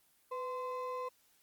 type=ring-modulated tone; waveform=triangle; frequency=769 Hz; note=G5; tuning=33 cents flat; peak=-32 dBFS; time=0.31-1.09 s; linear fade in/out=10 ms; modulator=268 Hz; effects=white hiss -70 dBFS RMS until 1.42 s + Opus 24 kbps